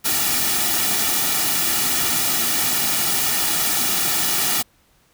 white noise with comb filter, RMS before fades -20 dBFS, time 0.04-4.63 s, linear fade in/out 20 ms, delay 1.9 ms, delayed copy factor -0.65, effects pink hiss -59 dBFS RMS until 5.13 s

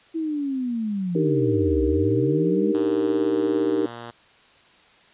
sine linear two-way sweep, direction down then up, 330 to 62.8 to 215.8 Hz, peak -23 dBFS, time 0.14-2.73 s, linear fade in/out 20 ms, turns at 1.83 s
sine chord, Eb major seventh, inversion third, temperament equal, 293.7 / 311.1 / 392 / 466.2 Hz, D4 / Eb4 / G4 / Bb4, 0 / 0 / 0 / 0 cents, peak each -29 / -23 / -24 / -25 dBFS, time 1.15-3.86 s, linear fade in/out 5 ms
5% pulse tone with pitch glide, 110 to 117.9 Hz, A2 to A#2, 0 to +20 cents, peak -24 dBFS, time 2.74-4.11 s, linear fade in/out 5 ms, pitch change +120 cents, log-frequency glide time 2.89-3.92 s
effects white hiss -54 dBFS RMS until 5.13 s + resampled to 8000 Hz

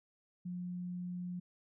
sine tone, 178.5 Hz, F3, 38 cents sharp, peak -38 dBFS, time 0.45-1.4 s, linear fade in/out 10 ms, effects none

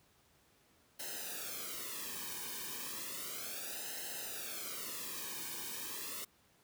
white noise with flanger, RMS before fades -43 dBFS, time 0.99-6.25 s, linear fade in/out 10 ms, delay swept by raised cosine 0.86 to 1.5 ms, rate 0.33 Hz, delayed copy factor -0.95, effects pink hiss -69 dBFS RMS until 6.63 s + high-pass 60 Hz 12 dB/octave

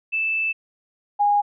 sine tone pair in turn, 2637 / 820.8 Hz, E7 / G#5, 0 / -21 cents, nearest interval octave + minor sixth, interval 2021 cents, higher first, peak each -20 / -15 dBFS, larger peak second, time 0.12-0.53 / 1.19-1.42 s, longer first, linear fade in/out 20 ms, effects none

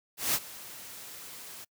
white noise with ADSR envelope, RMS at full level -26 dBFS, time 0.17-1.65 s, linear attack 170 ms, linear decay 50 ms, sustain -19 dB, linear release 16 ms, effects noise-tail reverb RT60 0.1 s tail -26 dB re dry + high-pass 80 Hz 12 dB/octave

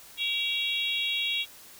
sine tone cluster, 2306 / 2765 / 3327 / 3775 Hz, D7 / F7 / G#7 / A#7, -32 / -18 / +2 / +21 cents, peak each -35 / -32 / -29 / -34 dBFS, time 0.17-1.46 s, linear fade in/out 50 ms, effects white hiss -50 dBFS RMS until 1.79 s

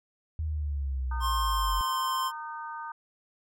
sine linear sweep, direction down, 79.7 to 46.25 Hz, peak -28 dBFS, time 0.39-1.81 s, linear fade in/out 0 ms
harmonic tone, 306.5 Hz, D#4, 26 cents flat, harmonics 3 / 4 / 5, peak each -38 / -40 / -43 dBFS, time 1.11-2.92 s, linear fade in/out 5 ms
square tone with pitch glide, 1063 to 1047.8 Hz, C6 to C6, +27 to +2 cents, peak -28 dBFS, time 1.2-2.32 s, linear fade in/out 50 ms, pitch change -25 cents, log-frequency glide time 1.48-1.79 s
effects none

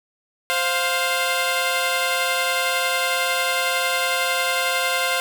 10% pulse tone pair together, 523.3 / 701.4 Hz, C5 / F5, 0 / +7 cents, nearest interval perfect fourth, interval 507 cents, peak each -14 dBFS, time 0.5-5.2 s, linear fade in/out 0 ms, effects none

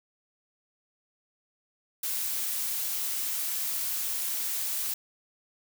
blue noise, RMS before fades -31 dBFS, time 2.03-4.94 s, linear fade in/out 5 ms, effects none

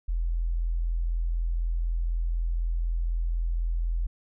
sine tone, 42.01 Hz, E1, 34 cents sharp, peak -24 dBFS, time 0.08-4.07 s, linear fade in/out 10 ms, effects none

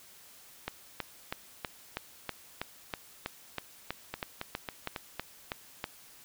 two click trains, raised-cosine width 0.3 ms, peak -17 / -19 dBFS, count 17 / 4, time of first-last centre 0.68-5.841 / 4.14-4.962 s, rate 3.1 / 3.65 Hz, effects white hiss -55 dBFS RMS until 6.24 s

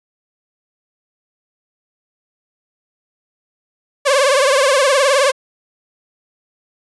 sawtooth tone with vibrato, 547 Hz, C#5, 23 cents flat, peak -7 dBFS, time 4.05-5.32 s, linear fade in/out 20 ms, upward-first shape triangle, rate 19 Hz, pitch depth 140 cents each way, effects resampled to 24000 Hz

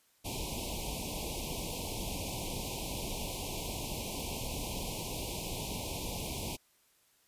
pink band-stop noise, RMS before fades -38 dBFS, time 0.24-6.57 s, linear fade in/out 20 ms, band 1000 to 2300 Hz, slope 96 dB/octave, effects white hiss -69 dBFS RMS until 7.27 s + resampled to 32000 Hz

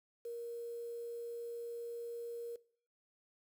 sine tone with quantisation, 470.3 Hz, A#4, 15 cents sharp, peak -40 dBFS, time 0.25-2.56 s, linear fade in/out 5 ms, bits 10, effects noise-tail reverb RT60 0.5 s tail -20 dB re dry

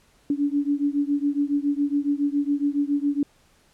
sine beating tone pair, 283.8 / 291 Hz, C#4 / D4, +41 / -16 cents, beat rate 7.2 Hz, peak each -23 / -24 dBFS, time 0.3-3.23 s, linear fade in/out 2 ms, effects pink hiss -60 dBFS RMS until 3.73 s + low-pass 11000 Hz 12 dB/octave

